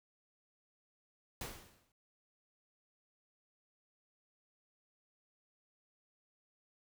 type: noise with exponential decay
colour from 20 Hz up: pink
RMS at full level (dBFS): -41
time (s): 1.41-1.92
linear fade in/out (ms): 2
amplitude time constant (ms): 110
effects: none